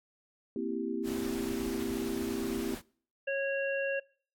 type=chord; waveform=sine; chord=C dominant seventh; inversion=third; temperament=equal; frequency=233.1 / 261.6 / 329.6 / 392 Hz; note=Bb3 / C4 / E4 / G4; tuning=0 / 0 / 0 / 0 cents; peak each=-37 dBFS; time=0.56-2.75 s; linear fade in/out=2 ms
type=noise; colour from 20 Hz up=pink; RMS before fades=-43 dBFS; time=1.03-2.82 s; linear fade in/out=50 ms
type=harmonic tone; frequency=550 Hz; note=C#5; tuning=14 cents flat; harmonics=1 / 3 / 5; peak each=-31 / -36 / -38 dBFS; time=3.27-4 s; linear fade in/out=10 ms
effects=noise-tail reverb RT60 0.5 s tail -24 dB re dry + AAC 64 kbps